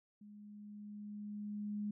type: tone with level ramp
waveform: sine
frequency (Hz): 207.7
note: G#3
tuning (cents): 0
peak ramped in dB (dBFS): -53 to -36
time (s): 0.21-1.91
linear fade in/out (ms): 5
effects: none